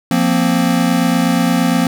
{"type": "chord", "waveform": "square", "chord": "F suspended fourth", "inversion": "none", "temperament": "equal", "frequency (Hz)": [174.61, 233.1, 261.6], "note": ["F3", "Bb3", "C4"], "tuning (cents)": [0, 0, 0], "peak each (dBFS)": -17, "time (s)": [0.11, 1.87], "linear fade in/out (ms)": 2, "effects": []}